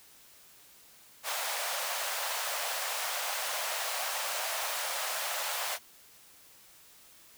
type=high-pass noise; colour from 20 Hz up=pink; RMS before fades=-34 dBFS; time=1.23-5.79 s; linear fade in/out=50 ms; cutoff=560 Hz; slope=48 dB/octave; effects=white hiss -57 dBFS RMS until 7.37 s